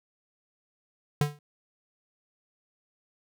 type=tone with exponential decay; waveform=square; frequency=146.83 Hz; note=D3; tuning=in tune; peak=-19 dBFS; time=1.21-1.39 s; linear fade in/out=2 ms; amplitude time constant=38 ms; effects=none